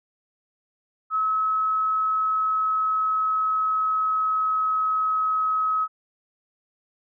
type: tone with pitch glide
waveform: sine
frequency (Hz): 1288 to 1277.6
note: E6 to D#6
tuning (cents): -41 to +45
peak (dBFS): -20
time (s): 1.1-5.88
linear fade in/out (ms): 50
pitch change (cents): -14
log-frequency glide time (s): 2.04-5.45
effects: none